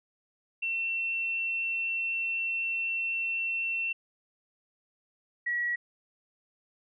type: tone pair in turn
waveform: sine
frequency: 2702 / 1922.2 Hz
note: E7 / B6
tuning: +42 / -47 cents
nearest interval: tritone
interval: 589 cents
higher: first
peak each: -28 / -27 dBFS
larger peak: second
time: 0.62-3.93 / 5.46-5.76 s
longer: first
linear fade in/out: 10 ms
effects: none